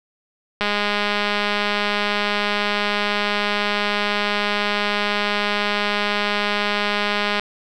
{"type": "click train", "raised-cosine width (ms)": 0.3, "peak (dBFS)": -5, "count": 1399, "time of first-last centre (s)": [0.61, 7.396], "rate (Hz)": 206, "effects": []}